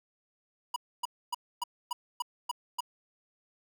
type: tone bursts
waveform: square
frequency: 973 Hz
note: B5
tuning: 26 cents flat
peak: -30 dBFS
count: 8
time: 0.74-2.806 s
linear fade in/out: 5 ms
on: 22 ms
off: 270 ms
effects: none